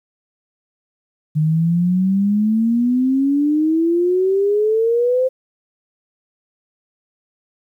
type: exponential sweep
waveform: sine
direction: up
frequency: 151.3 to 523.3 Hz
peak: -13 dBFS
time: 1.35-5.29 s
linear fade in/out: 20 ms
effects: 9-bit